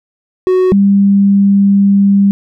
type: tone pair in turn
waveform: triangle / sine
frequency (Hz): 370 / 198.85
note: F#4 / G3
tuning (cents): 0 / +25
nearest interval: major seventh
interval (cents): 1075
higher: first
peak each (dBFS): -5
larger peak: neither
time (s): 0.47-0.72 / 0.72-2.31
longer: second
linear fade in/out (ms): 0
effects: none